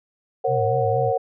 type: chord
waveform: sine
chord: F# major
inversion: first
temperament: equal with one note detuned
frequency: 466.2 / 541.7 / 740 Hz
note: A#4 / C#5 / F#5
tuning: 0 / -40 / 0 cents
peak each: -23 dBFS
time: 0.44-1.18 s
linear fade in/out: 10 ms
type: tone with vibrato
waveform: sine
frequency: 117.3 Hz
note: A#2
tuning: 11 cents sharp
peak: -24 dBFS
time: 0.47-1.13 s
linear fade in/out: 50 ms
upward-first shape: sine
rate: 4.2 Hz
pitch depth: 180 cents each way
effects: none